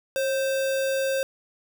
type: tone with sample-and-hold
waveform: sine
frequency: 539 Hz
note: C#5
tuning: 49 cents flat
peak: -22 dBFS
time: 0.16-1.23 s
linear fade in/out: 0 ms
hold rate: 2100 Hz
effects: none